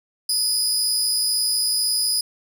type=tone with amplitude modulation; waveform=25% pulse; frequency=4978 Hz; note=D#8; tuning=in tune; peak=-11 dBFS; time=0.29-2.21 s; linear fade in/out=5 ms; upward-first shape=sine; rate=242 Hz; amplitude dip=70%; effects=none